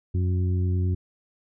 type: harmonic tone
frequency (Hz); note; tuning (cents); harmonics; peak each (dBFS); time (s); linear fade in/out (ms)
90.9; F#2; -30; 1 / 2 / 3 / 4; -21 / -33 / -37 / -37; 0.14-0.95; 10
effects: none